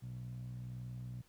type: tone with band-pass filter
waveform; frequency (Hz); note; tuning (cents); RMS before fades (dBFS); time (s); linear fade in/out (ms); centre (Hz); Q
15% pulse; 61.74; B1; 0; -45; 0.02-1.22; 10; 130; 4.1
effects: pink hiss -69 dBFS RMS until 1.28 s